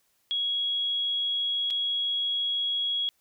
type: tone with dropouts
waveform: sine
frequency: 3322 Hz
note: G#7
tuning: in tune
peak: -25 dBFS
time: 0.31-3.09 s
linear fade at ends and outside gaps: 0 ms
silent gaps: 1.703-1.707 s
effects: white hiss -70 dBFS RMS until 3.2 s